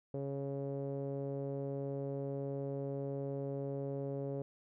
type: tone with low-pass filter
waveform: sawtooth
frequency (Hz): 138.59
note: C#3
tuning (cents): 0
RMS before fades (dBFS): -39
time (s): 0.14-4.42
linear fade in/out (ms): 0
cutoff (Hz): 500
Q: 4.7
effects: none